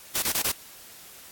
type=noise bursts; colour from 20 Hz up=white; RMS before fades=-25 dBFS; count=4; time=0.15-0.518 s; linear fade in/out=5 ms; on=74 ms; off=24 ms; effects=white hiss -47 dBFS RMS until 1.31 s + AAC 64 kbps